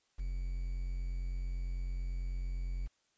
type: tone with quantisation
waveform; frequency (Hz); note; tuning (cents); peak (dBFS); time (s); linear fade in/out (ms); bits
triangle; 44.5; F1; +33; -32; 0.18-2.88; 20; 10
effects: white hiss -75 dBFS RMS until 3.17 s + resampled to 16000 Hz